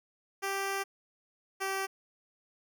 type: tone pair in turn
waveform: 10% pulse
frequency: 392 / 387.3 Hz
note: G4 / G4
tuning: 0 / -21 cents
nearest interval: unison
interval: 21 cents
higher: first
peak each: -23 dBFS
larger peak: neither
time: 0.42-0.84 / 1.6-1.87 s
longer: first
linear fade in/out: 20 ms
effects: none